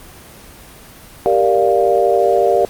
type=chord; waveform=sine; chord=G minor seventh; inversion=none; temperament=equal; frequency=392 / 466.2 / 587.3 / 698.5 Hz; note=G4 / Bb4 / D5 / F5; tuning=0 / 0 / 0 / 0 cents; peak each=-16 dBFS; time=1.26-2.65 s; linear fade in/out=0 ms; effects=pink hiss -39 dBFS RMS until 2.69 s + Opus 24 kbps